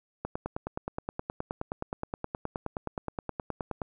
click train, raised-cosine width 1 ms, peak -18 dBFS, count 35, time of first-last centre 0.25-3.818 s, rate 9.53 Hz, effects none

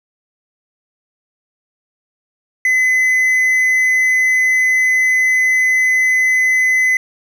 triangle tone, 2026 Hz, B6, 44 cents sharp, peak -9 dBFS, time 2.65-6.97 s, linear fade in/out 2 ms, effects none

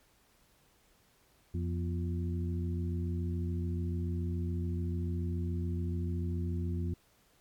harmonic tone with a mistuned harmonic, 87 Hz, F2, 6 cents flat, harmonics 1 / 2 / 3 / 4, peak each -32 / -38 / -42 / -44 dBFS, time 1.54-6.94 s, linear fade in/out 5 ms, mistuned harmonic 3, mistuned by -89 cents, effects pink hiss -67 dBFS RMS until 7.4 s + MP3 96 kbps

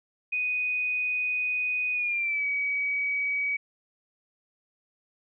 sine tone with pitch glide, 2489 to 2269 Hz, D#7 to C#7, 0 to +40 cents, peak -25 dBFS, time 0.32-3.57 s, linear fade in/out 10 ms, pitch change -160 cents, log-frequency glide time 1.93-2.46 s, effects none

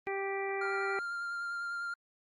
harmonic tone, 392 Hz, G4, in tune, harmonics 1 / 2 / 3 / 4 / 5 / 6, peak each -35 / -39 / -45 / -49 / -40 / -43 dBFS, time 0.07-0.99 s, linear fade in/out 0 ms
triangle tone with vibrato, 1395 Hz, F6, 2 cents flat, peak -33 dBFS, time 0.61-1.94 s, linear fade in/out 5 ms, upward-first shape sine, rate 10 Hz, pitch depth 14 cents each way
effects Opus 24 kbps

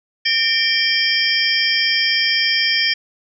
sine tone cluster, 1821 / 2336 / 3178 / 4858 / 5400 Hz, A#6 / D7 / G7 / D#8 / E8, -41 / -10 / +23 / -42 / +41 cents, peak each -21 dBFS, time 0.25-2.94 s, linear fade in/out 10 ms, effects none

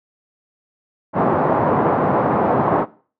white band-pass noise, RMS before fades -17 dBFS, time 1.13-2.86 s, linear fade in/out 50 ms, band 110 to 1000 Hz, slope 24 dB/octave, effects noise-tail reverb RT60 0.4 s tail -19 dB re dry

